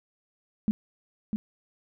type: tone with echo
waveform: sine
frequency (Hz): 212.9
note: G#3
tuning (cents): +43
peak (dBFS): -20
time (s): 0.68-0.71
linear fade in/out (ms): 0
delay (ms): 650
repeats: 1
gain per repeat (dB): -5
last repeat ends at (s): 1.36
effects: none